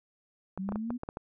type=clicks; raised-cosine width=1 ms; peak=-22 dBFS; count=8; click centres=0.576 / 0.69 / 0.722 / 0.758 / 0.905 / 1.034 / 1.089 / 1.171 s
type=exponential sweep; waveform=sine; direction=up; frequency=185 to 249.8 Hz; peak=-32 dBFS; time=0.58-0.98 s; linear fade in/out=20 ms
effects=none